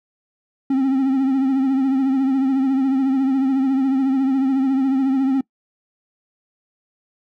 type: tone with vibrato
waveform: triangle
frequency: 267.2 Hz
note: C4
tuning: 36 cents sharp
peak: -13 dBFS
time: 0.7-5.41 s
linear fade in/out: 5 ms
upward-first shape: triangle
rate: 14 Hz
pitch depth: 62 cents each way
effects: noise-tail reverb RT60 0.1 s tail -23 dB re dry